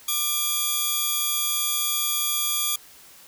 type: tone pair together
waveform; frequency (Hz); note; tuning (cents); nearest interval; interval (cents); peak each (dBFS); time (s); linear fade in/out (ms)
5% pulse; 1188 / 3343; D6 / G#7; +20 / +11; octave + tritone; 1791; -16; 0.08-2.76; 5
effects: white hiss -49 dBFS RMS until 3.27 s